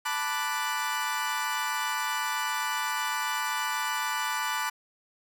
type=chord; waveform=30% pulse; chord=B minor seventh; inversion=third; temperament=equal; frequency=880 / 987.8 / 1174.7 / 1480 Hz; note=A5 / B5 / D6 / F#6; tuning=0 / 0 / 0 / 0 cents; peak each=-31 dBFS; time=0.05-4.7 s; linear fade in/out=10 ms; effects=none

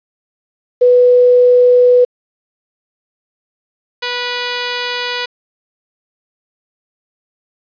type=tone pair in turn; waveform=sine / 5% pulse; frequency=493.9 / 489.6 Hz; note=B4 / B4; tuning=0 / -15 cents; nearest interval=unison; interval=15 cents; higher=first; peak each=-5 dBFS; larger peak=neither; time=0.81-2.05 / 4.02-5.26 s; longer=neither; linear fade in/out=10 ms; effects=resampled to 11025 Hz + 7-bit

